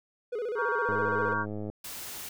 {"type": "tone with vibrato", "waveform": "triangle", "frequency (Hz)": 454.1, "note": "A#4", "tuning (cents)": -45, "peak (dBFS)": -28, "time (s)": [0.32, 1.34], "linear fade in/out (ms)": 10, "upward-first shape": "square", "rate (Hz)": 15, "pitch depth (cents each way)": 130}
{"type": "chord", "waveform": "sine", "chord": "G half-diminished seventh", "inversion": "first", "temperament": "just", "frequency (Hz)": [940.8, 1128.9, 1411.2, 1568], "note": ["Bb5", "Db6", "F6", "G6"], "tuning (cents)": [16, 31, 18, 0], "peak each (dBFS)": -33, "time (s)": [0.55, 1.46], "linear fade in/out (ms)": 50}
{"type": "click train", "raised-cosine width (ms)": 2, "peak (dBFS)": -24, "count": 86, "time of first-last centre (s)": [0.89, 1.7], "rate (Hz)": 105}
{"type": "noise", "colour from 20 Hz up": "white", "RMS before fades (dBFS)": -40, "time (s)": [1.84, 2.29], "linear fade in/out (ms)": 5}
{"effects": []}